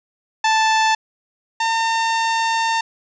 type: tone pair in turn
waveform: sawtooth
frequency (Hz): 880 / 906.8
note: A5 / A#5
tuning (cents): 0 / -48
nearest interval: minor second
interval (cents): 52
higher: second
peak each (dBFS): -10 / -13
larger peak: first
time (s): 0.44-0.95 / 1.6-2.81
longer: second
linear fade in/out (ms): 5
effects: resampled to 16000 Hz + 7-bit